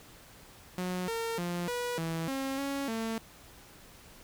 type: tone with pitch steps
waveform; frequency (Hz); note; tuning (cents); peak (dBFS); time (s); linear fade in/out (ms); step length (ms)
sawtooth; 181.7 / 457.3 / 174.8 / 487.1 / 163.9 / 269.4 / 277.5 / 225.1; F#3 / A#4 / F3 / B4 / E3 / C#4 / C#4 / A3; -31 / -33 / +2 / -24 / -10 / -49 / +2 / +40; -28; 0.78-3.18; 0; 300
effects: pink hiss -54 dBFS RMS until 4.23 s